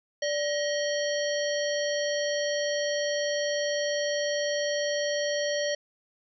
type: harmonic tone with a mistuned harmonic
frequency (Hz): 630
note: D#5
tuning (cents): +21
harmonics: 1 / 3 / 5 / 7 / 9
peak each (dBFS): -27 / -34 / -37 / -37 / -37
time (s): 0.22-5.75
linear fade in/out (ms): 5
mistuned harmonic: 1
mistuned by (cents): -130
effects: none